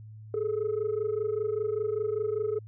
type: tone pair together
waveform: sine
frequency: 414.9 / 440 Hz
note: G#4 / A4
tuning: -2 / 0 cents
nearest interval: minor second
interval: 102 cents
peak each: -28 dBFS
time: 0.34-2.59 s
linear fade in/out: 2 ms
effects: tanh soft clip ceiling -23 dBFS + added 108 Hz sine -43 dBFS peak until 2.67 s